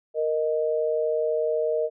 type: tone pair together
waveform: sine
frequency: 465.9 / 621.9 Hz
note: A#4 / D#5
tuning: -1 / -1 cents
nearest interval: perfect fourth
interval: 500 cents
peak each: -24 / -25 dBFS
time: 0.14-1.9 s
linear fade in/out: 50 ms
effects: none